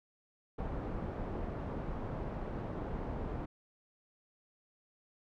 pink low-pass noise, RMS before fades -39 dBFS, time 0.58-3.46 s, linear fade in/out 10 ms, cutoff 840 Hz, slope 12 dB/octave, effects none

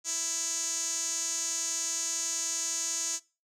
sawtooth tone with band-pass filter, 330.8 Hz, E4, 6 cents sharp, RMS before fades -32 dBFS, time 0.04-3.2 s, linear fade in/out 50 ms, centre 6700 Hz, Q 7.7, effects noise-tail reverb RT60 0.3 s tail -21 dB re dry

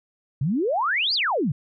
sine exponential two-way sweep, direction up then down, 123.47 to 5050 to 123.47 Hz, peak -20 dBFS, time 0.41-1.52 s, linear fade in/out 5 ms, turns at 1.14 s, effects none

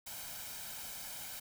white noise with comb filter, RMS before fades -45 dBFS, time 0.06-1.4 s, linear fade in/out 10 ms, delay 1.3 ms, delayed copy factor +0.6, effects none

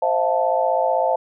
sine chord, F major seventh, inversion second, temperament equal with one note detuned, 523.3 / 642.7 / 698.5 / 880 Hz, C5 / E5 / F5 / A5, 0 / -44 / 0 / 0 cents, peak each -22 dBFS, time 0.02-1.16 s, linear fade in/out 5 ms, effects none

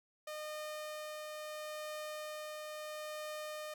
sawtooth tone with tremolo, 610 Hz, D#5, 34 cents flat, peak -37 dBFS, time 0.27-3.74 s, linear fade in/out 5 ms, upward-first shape triangle, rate 0.74 Hz, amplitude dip 25%, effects none

